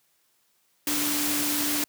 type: tone in noise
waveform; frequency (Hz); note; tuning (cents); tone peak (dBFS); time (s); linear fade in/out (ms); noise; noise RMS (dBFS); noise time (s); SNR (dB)
sine; 293.7; D4; 0; -30; 0.87-1.84; 2; white; -27; 0.87-1.84; -6
effects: white hiss -68 dBFS RMS until 1.88 s + high-pass 100 Hz 12 dB/octave